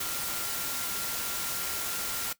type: tone in noise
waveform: sine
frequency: 1385 Hz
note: F6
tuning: 15 cents flat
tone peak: -42 dBFS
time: 0-2.33 s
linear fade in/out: 5 ms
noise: white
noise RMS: -33 dBFS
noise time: 0-2.33 s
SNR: -12 dB
effects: noise-tail reverb RT60 0.1 s tail -17 dB re dry